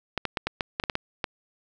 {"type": "clicks", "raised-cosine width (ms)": 0.3, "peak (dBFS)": -10, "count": 10, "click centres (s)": [0.177, 0.253, 0.372, 0.47, 0.608, 0.799, 0.838, 0.898, 0.954, 1.242], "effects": []}